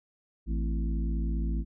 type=harmonic tone with a mistuned harmonic; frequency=55.1 Hz; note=A1; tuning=3 cents sharp; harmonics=1 / 3 / 4 / 5 / 6; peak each=-27 / -37 / -39 / -41 / -43 dBFS; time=0.46-1.65 s; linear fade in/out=50 ms; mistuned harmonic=5; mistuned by=-100 cents; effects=none